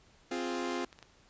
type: chord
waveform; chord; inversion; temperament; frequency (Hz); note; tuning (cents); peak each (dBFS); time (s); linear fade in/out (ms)
sawtooth; F minor; second; equal; 261.6 / 349.2 / 415.3; C4 / F4 / Ab4; 0 / 0 / 0; -33 / -32 / -37; 0.31-0.85; 5
type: clicks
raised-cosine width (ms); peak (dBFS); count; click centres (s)
0.2; -38 / -39 / -38 / -32 / -33 / -34 / -31; 7; 0.508 / 0.627 / 0.812 / 0.845 / 0.928 / 0.989 / 1.027
effects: pink hiss -63 dBFS RMS until 1.29 s + resampled to 16000 Hz

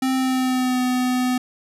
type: tone with pitch glide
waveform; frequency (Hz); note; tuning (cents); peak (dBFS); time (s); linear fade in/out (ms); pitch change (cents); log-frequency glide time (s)
square; 261.6 to 251.7; C4 to B3; 0 to +33; -19; 0.02-1.38; 5; -67; 0.15-0.81
effects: resampled to 32000 Hz

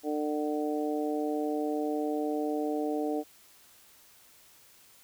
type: harmonic tone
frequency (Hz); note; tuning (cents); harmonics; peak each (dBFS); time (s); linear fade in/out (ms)
150; D3; +37; 2 / 3 / 4 / 5; -31 / -33 / -37 / -37; 0.03-3.24; 50
effects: white hiss -58 dBFS RMS until 5.03 s

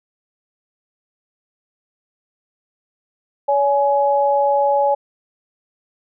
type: tone pair together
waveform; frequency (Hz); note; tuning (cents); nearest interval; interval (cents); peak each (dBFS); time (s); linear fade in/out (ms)
sine; 566.5 / 839; C#5 / G#5; +37 / +17; perfect fifth; 680; -16; 3.48-4.95; 10
effects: none

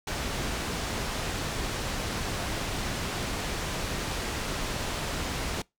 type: low-pass noise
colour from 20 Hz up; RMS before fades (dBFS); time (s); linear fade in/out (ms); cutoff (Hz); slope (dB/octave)
pink; -32; 0.07-5.62; 5; 7600; 12
effects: noise-tail reverb RT60 0.2 s tail -24 dB re dry

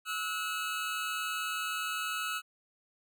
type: tone pair together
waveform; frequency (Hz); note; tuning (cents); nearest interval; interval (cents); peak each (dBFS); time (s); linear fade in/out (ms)
25% pulse; 1300 / 1459.2; E6 / F#6; -24 / -24; major second; 200; -31 / -33; 0.05-2.42; 50
effects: none

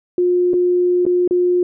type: tone with dropouts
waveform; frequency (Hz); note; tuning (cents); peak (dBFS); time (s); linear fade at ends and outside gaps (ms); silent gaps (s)
sine; 357; F4; +38; -12; 0.18-1.63; 2; 0.534-0.539 / 1.053-1.064 / 1.277-1.309
effects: none

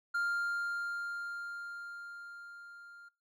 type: tone with level ramp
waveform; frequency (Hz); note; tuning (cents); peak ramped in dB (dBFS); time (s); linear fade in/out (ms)
triangle; 1399; F6; +3; -28 to -50; 0.14-3.09; 10
effects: noise-tail reverb RT60 0.3 s tail -23 dB re dry

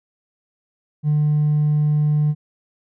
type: tone with hard clipping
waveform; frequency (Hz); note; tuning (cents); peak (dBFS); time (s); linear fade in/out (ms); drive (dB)
sine; 150; D3; +37; -15; 1.03-2.35; 50; 1
effects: none

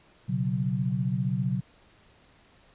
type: chord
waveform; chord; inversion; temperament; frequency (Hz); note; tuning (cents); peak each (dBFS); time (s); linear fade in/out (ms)
sine; B suspended second; none; equal; 123.47 / 138.59 / 185; B2 / C#3 / F#3; 0 / 0 / 0; -29; 0.28-1.61; 20
effects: pink hiss -59 dBFS RMS until 2.74 s + resampled to 8000 Hz

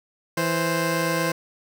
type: tone pair together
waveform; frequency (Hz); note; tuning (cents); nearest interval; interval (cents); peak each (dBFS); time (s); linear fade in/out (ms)
15% pulse; 165 / 523.3; E3 / C5; +2 / 0; octave + minor sixth; 1998; -18; 0.37-1.32; 5
effects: none

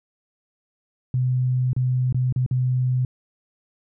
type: tone with dropouts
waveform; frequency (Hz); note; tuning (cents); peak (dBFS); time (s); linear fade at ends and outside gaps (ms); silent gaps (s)
sine; 127; B2; +49; -18; 1.14-3.05; 2; 1.732-1.764 / 2.126-2.145 / 2.325-2.361 / 2.463-2.511
effects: none

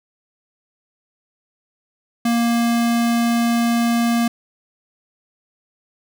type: tone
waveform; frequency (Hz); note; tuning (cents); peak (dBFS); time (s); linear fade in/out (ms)
square; 234.3; A#3; +9; -16; 2.25-4.28; 5
effects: none

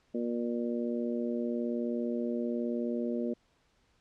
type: harmonic tone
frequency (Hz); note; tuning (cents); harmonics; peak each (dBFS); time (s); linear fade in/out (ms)
119; A#2; +36; 2 / 3 / 4 / 5; -32 / -36 / -38 / -40; 0.14-3.34; 10
effects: pink hiss -70 dBFS RMS until 4 s + low-pass 6000 Hz 12 dB/octave

